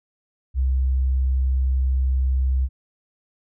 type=tone; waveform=sine; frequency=65.2 Hz; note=C2; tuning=5 cents flat; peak=-17 dBFS; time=0.54-2.69 s; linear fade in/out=50 ms; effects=none